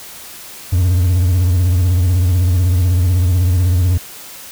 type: tone with vibrato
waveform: triangle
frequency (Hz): 89.7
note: F2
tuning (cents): +47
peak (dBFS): -8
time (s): 0.72-3.98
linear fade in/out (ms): 10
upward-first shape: sine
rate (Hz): 16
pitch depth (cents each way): 100
effects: white hiss -34 dBFS RMS until 4.51 s